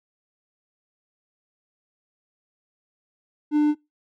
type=tone; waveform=triangle; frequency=298.6 Hz; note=D4; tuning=29 cents sharp; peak=-14 dBFS; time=3.51-3.75 s; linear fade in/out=50 ms; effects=noise-tail reverb RT60 0.2 s tail -23 dB re dry